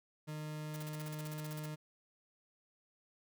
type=tone; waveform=40% pulse; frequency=152.8 Hz; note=D#3; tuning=31 cents flat; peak=-40 dBFS; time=0.27-1.76 s; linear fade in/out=20 ms
type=noise bursts; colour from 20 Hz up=white; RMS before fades=-50 dBFS; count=15; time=0.74-1.658 s; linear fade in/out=0 ms; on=22 ms; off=42 ms
effects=none